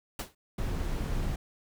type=noise with exponential decay; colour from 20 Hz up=pink; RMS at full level=-32 dBFS; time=0.19-0.35 s; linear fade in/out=5 ms; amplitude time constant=34 ms
type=noise; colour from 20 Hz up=brown; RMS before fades=-31 dBFS; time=0.58-1.36 s; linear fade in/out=5 ms
effects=none